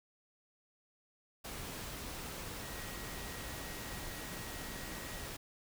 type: tone in noise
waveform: sine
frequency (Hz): 1900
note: A#6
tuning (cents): +33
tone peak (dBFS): -53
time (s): 2.62-5.26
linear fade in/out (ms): 10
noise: pink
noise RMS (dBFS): -44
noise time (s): 1.44-5.37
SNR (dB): -12
effects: none